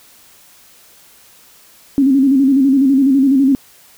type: tone with vibrato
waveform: sine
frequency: 270.8 Hz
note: C#4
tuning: 40 cents flat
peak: -8 dBFS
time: 1.98-3.55 s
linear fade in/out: 0 ms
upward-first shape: square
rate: 12 Hz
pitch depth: 60 cents each way
effects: white hiss -46 dBFS RMS until 3.97 s